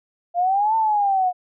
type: exponential two-way sweep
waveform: sine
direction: up then down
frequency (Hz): 686 to 902 to 718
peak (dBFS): -16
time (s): 0.34-1.33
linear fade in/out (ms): 50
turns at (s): 0.76
effects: none